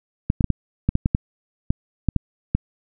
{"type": "clicks", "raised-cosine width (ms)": 5, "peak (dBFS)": -5, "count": 12, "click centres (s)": [0.301, 0.408, 0.443, 0.503, 0.89, 0.954, 1.059, 1.149, 1.705, 2.087, 2.163, 2.55], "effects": []}